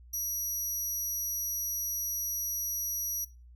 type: tone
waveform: 25% pulse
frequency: 5800 Hz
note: F#8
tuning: 35 cents flat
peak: -26 dBFS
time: 0.13-3.25 s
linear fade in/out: 10 ms
effects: noise-tail reverb RT60 0.3 s tail -21 dB re dry + added 60 Hz sine -50 dBFS peak until 3.55 s